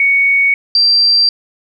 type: tone pair in turn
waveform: sine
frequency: 2229 / 4709 Hz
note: C#7 / D8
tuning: +9 / +4 cents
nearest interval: octave + minor second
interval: 1295 cents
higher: second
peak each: -8 / -7 dBFS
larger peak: second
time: 0-0.54 / 0.75-1.29 s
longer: neither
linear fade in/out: 2 ms
effects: 8-bit